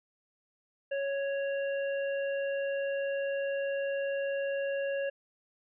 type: harmonic tone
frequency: 554.4 Hz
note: C#5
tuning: in tune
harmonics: 1 / 3 / 5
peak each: -30 / -40 / -44 dBFS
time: 0.91-5.1 s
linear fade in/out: 10 ms
effects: none